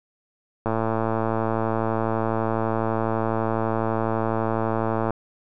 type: click train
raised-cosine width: 1 ms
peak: -10 dBFS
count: 499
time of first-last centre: 0.66-5.106 s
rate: 112 Hz
effects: none